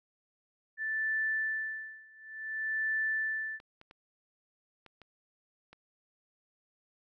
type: tone with tremolo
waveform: sine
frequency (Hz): 1760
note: A6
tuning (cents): 0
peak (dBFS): -28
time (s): 0.77-3.6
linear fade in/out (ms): 50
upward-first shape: sine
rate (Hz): 0.56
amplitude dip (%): 95
type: clicks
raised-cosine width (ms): 0.3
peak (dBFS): -36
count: 6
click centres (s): 3.601 / 3.814 / 3.911 / 4.863 / 5.017 / 5.73
effects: none